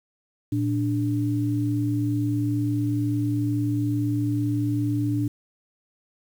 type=tone pair together; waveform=sine; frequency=115.6 / 293.4 Hz; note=A#2 / D4; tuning=-14 / -2 cents; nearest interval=octave + major third; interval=1612 cents; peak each=-24 dBFS; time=0.52-5.28 s; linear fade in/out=5 ms; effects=8-bit